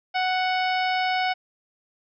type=harmonic tone; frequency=741 Hz; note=F#5; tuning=2 cents sharp; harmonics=1 / 2 / 3 / 4 / 5 / 6 / 7; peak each=-23 / -30 / -29 / -34 / -38 / -40 / -37 dBFS; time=0.14-1.34 s; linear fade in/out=20 ms; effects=none